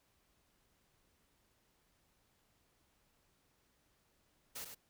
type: noise with echo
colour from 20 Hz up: white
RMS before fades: -45 dBFS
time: 4.55-4.65 s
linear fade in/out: 10 ms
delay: 99 ms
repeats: 1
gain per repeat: -6 dB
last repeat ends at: 4.749 s
effects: pink hiss -75 dBFS RMS until 4.89 s